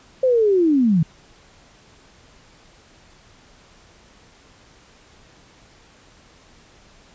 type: linear sweep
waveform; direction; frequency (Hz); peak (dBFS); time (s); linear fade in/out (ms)
sine; down; 530 to 150.1; -13; 0.23-1.03; 5
effects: pink hiss -51 dBFS RMS until 7.14 s + resampled to 16000 Hz